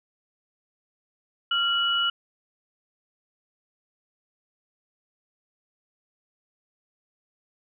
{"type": "tone pair together", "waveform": "sine", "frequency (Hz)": [1385, 2935], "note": ["F6", "F#7"], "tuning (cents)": [-15, -15], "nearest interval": "octave + minor second", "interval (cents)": 1300, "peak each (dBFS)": [-25, -23], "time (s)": [1.51, 2.1], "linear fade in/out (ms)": 5, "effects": []}